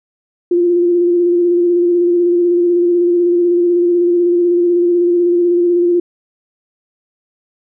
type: tone with vibrato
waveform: sine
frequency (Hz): 349.2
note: F4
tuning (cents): 0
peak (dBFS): -9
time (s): 0.51-6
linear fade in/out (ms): 5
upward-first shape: square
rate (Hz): 16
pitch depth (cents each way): 21
effects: none